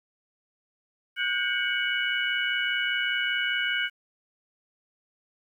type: tone cluster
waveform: sine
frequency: 1458 / 1583 / 2233 / 2947 Hz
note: F#6 / G6 / C#7 / F#7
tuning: -26 / +17 / +12 / -8 cents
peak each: -30 dBFS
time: 1.16-3.9 s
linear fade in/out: 50 ms
effects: 10-bit